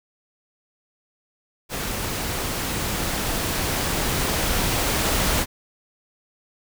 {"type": "noise with level ramp", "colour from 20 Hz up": "pink", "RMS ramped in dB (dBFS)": [-28, -21], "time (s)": [1.69, 5.46], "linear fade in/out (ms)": 50, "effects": []}